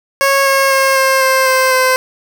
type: tone with pitch steps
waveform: 15% pulse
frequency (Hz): 549 / 543.3 / 537.7 / 532.1 / 526.6 / 521.2 / 515.8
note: C#5 / C#5 / C5 / C5 / C5 / C5 / C5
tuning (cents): -17 / -35 / +47 / +29 / +11 / -7 / -25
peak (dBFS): -3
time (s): 0.21-1.96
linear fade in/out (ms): 0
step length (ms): 250
effects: none